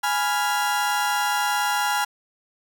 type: chord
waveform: 35% pulse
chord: F diminished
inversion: first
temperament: equal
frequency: 830.6 / 987.8 / 1396.9 Hz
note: Ab5 / Cb6 / F6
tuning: 0 / 0 / 0 cents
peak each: -22 / -26 / -24 dBFS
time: 0.03-2.05 s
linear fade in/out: 10 ms
effects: 9-bit